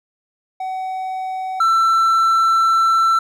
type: tone pair in turn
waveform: triangle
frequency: 753 / 1338.1 Hz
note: F#5 / E6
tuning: +30 / +26 cents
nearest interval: minor seventh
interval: 996 cents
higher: second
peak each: -20 / -10 dBFS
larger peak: second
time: 0.6-1.6 / 1.6-3.19 s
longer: second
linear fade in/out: 5 ms
effects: none